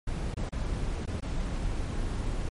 brown noise with dropouts, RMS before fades -31 dBFS, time 0.07-2.49 s, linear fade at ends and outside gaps 5 ms, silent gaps 0.342-0.368 / 0.492-0.523 / 1.058-1.074 / 1.202-1.223 s, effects MP3 48 kbps

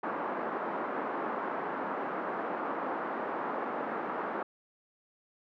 white band-pass noise, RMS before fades -35 dBFS, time 0.03-4.43 s, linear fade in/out 5 ms, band 220 to 1300 Hz, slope 24 dB/octave, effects none

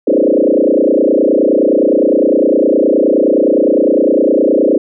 sine tone with frequency modulation, 415.3 Hz, G#4, in tune, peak -7 dBFS, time 0.07-4.78 s, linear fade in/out 5 ms, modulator 29.7 Hz, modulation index 5.1, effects none

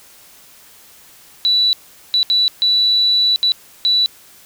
sine tone bursts at uneven times, 3951 Hz, B7, in tune, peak -11 dBFS, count 6, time 1.45-1.73 / 2.14-2.23 / 2.3-2.48 / 2.62-3.36 / 3.43-3.52 / 3.85-4.06 s, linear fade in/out 0 ms, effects white hiss -45 dBFS RMS until 4.45 s

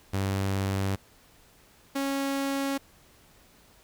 sawtooth tone pair in turn, 97.3 / 275.2 Hz, G2 / C#4, -12 / -12 cents, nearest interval octave + tritone, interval 1800 cents, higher second, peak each -22 / -23 dBFS, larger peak first, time 0.13-0.96 / 1.95-2.78 s, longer neither, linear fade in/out 10 ms, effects pink hiss -58 dBFS RMS until 3.83 s

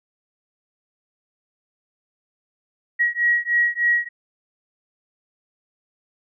sine beating tone pair, 1904 / 1907.3 Hz, A#6 / A#6, +36 / +39 cents, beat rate 3.3 Hz, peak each -20 / -20 dBFS, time 2.99-4.09 s, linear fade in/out 20 ms, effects none

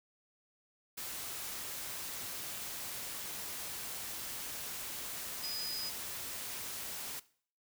sine tone in noise, 4978 Hz, D#8, in tune, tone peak -37 dBFS, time 5.43-5.9 s, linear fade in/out 10 ms, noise white, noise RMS -42 dBFS, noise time 0.97-7.2 s, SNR +2 dB, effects noise-tail reverb RT60 0.5 s tail -19 dB re dry

